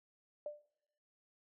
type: tone with exponential decay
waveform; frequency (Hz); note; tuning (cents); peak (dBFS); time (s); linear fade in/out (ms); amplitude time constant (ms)
sine; 593; D5; +17; -36; 0.46-0.66; 2; 43
effects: noise-tail reverb RT60 0.8 s tail -22 dB re dry